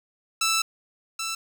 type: tone pair in turn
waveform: 10% pulse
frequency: 1322 / 1328.4 Hz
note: E6 / E6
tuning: +5 / +13 cents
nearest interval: unison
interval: 8 cents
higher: second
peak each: -13 / -20 dBFS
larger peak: first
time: 0.41-0.62 / 1.19-1.35 s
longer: first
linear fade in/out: 5 ms
effects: none